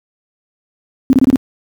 sine tone bursts, 262.6 Hz, C4, 6 cents sharp, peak -5 dBFS, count 5, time 1.1-1.358 s, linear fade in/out 0 ms, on 30 ms, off 27 ms, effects high-pass 60 Hz 12 dB/octave + 7-bit

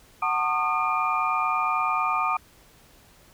sine tone cluster, 745 / 898 / 1093 / 1222 / 2398 Hz, F#5 / A5 / C#6 / D#6 / D7, +12 / +35 / -25 / -32 / +36 cents, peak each -30 / -29 / -32 / -24 / -32 dBFS, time 0.22-2.37 s, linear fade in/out 5 ms, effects pink hiss -55 dBFS RMS until 3.33 s

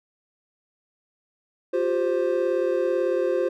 triangle chord, F suspended second, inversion none, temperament equal with one note detuned, 353.9 / 392 / 523.3 Hz, F4 / G4 / C5, +23 / 0 / 0 cents, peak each -23 / -25 / -22 dBFS, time 1.73-3.49 s, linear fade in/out 10 ms, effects none

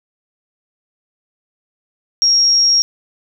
sine tone, 5588 Hz, F8, in tune, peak -9 dBFS, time 2.22-2.82 s, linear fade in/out 0 ms, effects none

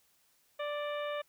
harmonic tone with a mistuned harmonic, 587.3 Hz, D5, in tune, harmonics 1 / 2 / 3 / 4 / 5 / 6, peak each -35 / -41 / -45 / -47 / -49 / -51 dBFS, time 0.59-1.22 s, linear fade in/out 10 ms, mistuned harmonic 6, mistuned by +45 cents, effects white hiss -70 dBFS RMS until 1.28 s

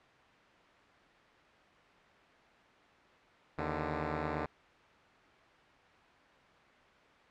5% pulse tone pair together, 78.63 / 148.3 Hz, D#2 / D3, +19 / +17 cents, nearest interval major seventh, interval 1098 cents, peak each -25 dBFS, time 3.58-4.46 s, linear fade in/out 5 ms, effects white hiss -60 dBFS RMS until 7.3 s + low-pass 2000 Hz 12 dB/octave

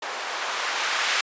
violet noise with low-pass filter sweep, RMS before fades -27 dBFS, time 0.02-1.21 s, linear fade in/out 5 ms, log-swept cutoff 810 to 1700 Hz, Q 0.8, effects high-pass 400 Hz 12 dB/octave + resampled to 16000 Hz

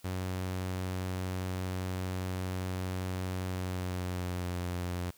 sawtooth tone with pitch glide, 92.5 to 88.83 Hz, F#2 to F2, 0 to +30 cents, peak -29 dBFS, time 0.04-5.11 s, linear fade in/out 10 ms, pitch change -70 cents, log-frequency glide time 3.49-4.62 s, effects white hiss -61 dBFS RMS until 5.17 s

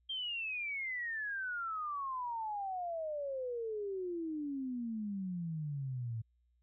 sine exponential sweep, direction down, 3200 to 110 Hz, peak -36 dBFS, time 0.09-6.22 s, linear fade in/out 10 ms, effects added 60 Hz sine -70 dBFS peak until 6.62 s

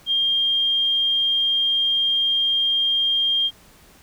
sine tone, 3208 Hz, G7, 39 cents sharp, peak -17 dBFS, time 0.06-3.51 s, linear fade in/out 50 ms, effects pink hiss -51 dBFS RMS until 4.02 s

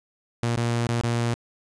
sawtooth tone with dropouts, 118 Hz, A#2, 22 cents sharp, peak -18 dBFS, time 0.43-1.34 s, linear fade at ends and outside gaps 0 ms, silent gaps 0.56-0.573 / 0.87-0.89 / 1.011-1.036 s, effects resampled to 22050 Hz + 9-bit

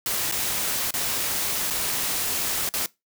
white noise with dropouts, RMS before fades -26 dBFS, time 0.06-2.86 s, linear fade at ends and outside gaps 1 ms, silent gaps 0.314-0.322 / 0.907-0.939 / 1.702-1.707 / 2.69-2.738 s, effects noise-tail reverb RT60 0.2 s tail -21 dB re dry

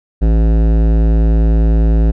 sine tone with hard clipping, 55 Hz, A1, in tune, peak -10 dBFS, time 0.21-2.12 s, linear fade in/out 20 ms, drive 16 dB, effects none

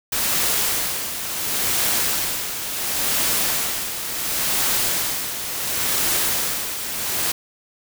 white noise with tremolo, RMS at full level -20 dBFS, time 0.12-7.32 s, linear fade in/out 5 ms, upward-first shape sine, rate 0.71 Hz, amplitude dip 60%, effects none

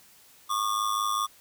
square ring-modulated tone, 1152 Hz, D6, 34 cents flat, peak -23 dBFS, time 0.49-1.27 s, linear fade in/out 20 ms, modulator 52.5 Hz, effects white hiss -56 dBFS RMS until 1.4 s

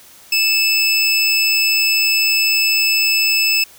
square tone pair together, 2624 / 5224 Hz, E7 / E8, -9 / -17 cents, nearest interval octave, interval 1192 cents, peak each -16 / -17 dBFS, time 0.32-3.64 s, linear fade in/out 5 ms, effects white hiss -44 dBFS RMS until 3.78 s

